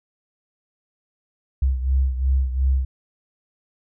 sine beating tone pair, 65.41 / 68.21 Hz, C2 / C#2, 0 / -27 cents, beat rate 2.8 Hz, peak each -18 / -24 dBFS, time 1.62-2.85 s, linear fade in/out 5 ms, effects none

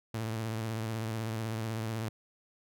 sawtooth tone with vibrato, 111.5 Hz, A2, 23 cents sharp, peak -29 dBFS, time 0.14-2.09 s, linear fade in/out 5 ms, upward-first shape triangle, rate 16 Hz, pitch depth 68 cents each way, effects none

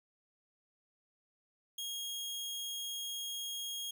sawtooth tone, 3268 Hz, G#7, 29 cents flat, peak -35 dBFS, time 1.78-3.91 s, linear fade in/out 5 ms, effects 12-bit

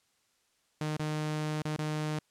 sawtooth tone with dropouts, 153.1 Hz, D#3, 28 cents flat, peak -27 dBFS, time 0.81-2.19 s, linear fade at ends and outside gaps 2 ms, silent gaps 0.969-0.995 / 1.621-1.652 / 1.763-1.787 s, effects white hiss -72 dBFS RMS until 2.3 s + low-pass 9000 Hz 12 dB/octave

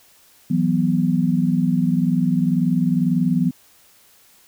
sine chord, E suspended second, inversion none, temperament equal, 164.81 / 185 / 246.9 Hz, E3 / F#3 / B3, 0 / 0 / 0 cents, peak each -20 dBFS, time 0.5-3.51 s, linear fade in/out 10 ms, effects white hiss -53 dBFS RMS until 4.47 s

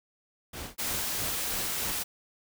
pink noise with tremolo, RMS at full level -38 dBFS, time 0.53-1.92 s, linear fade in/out 5 ms, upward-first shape sine, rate 3.1 Hz, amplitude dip 100%
white noise, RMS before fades -32 dBFS, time 0.78-2.04 s, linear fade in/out 20 ms
effects none

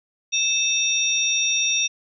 sine tone cluster, 2634 / 3651 / 5690 Hz, E7 / A#7 / F8, -2 / -37 / +31 cents, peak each -23 dBFS, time 0.32-1.88 s, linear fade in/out 20 ms, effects none

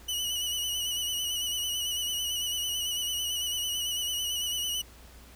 sawtooth tone with vibrato, 2948 Hz, F#7, 7 cents flat, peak -26 dBFS, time 0.08-4.82 s, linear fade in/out 10 ms, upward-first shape sine, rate 9 Hz, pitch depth 45 cents each way, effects added 60 Hz sine -51 dBFS peak until 5.35 s + pink hiss -54 dBFS RMS until 5.35 s

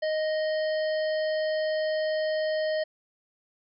harmonic tone with a mistuned harmonic, 622.3 Hz, D#5, in tune, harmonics 1 / 3 / 5 / 7 / 8, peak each -25 / -36 / -43 / -42 / -46 dBFS, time 0.02-2.84 s, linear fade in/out 10 ms, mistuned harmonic 8, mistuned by +23 cents, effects none

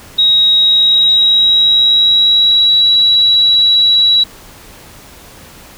sine tone with pitch glide, 3800 to 3905 Hz, A#7 to B7, +33 to -20 cents, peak -6 dBFS, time 0.18-4.24 s, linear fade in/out 10 ms, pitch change +47 cents, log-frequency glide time 0.57-2.86 s, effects pink hiss -37 dBFS RMS until 5.77 s

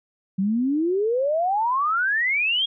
sine exponential sweep, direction up, 185 to 3322 Hz, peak -19 dBFS, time 0.38-2.66 s, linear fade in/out 10 ms, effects none

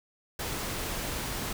pink noise, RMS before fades -34 dBFS, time 0.39-1.53 s, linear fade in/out 5 ms, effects none

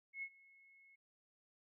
sine tone with ADSR envelope, 2181 Hz, C#7, 29 cents flat, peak -40 dBFS, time 0.13-0.96 s, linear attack 95 ms, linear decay 63 ms, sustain -23 dB, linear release 13 ms, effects none

